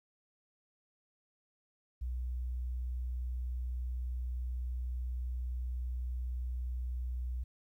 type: tone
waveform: sine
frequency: 61.74 Hz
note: B1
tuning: in tune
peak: -34 dBFS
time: 2.01-7.44 s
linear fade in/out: 10 ms
effects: 12-bit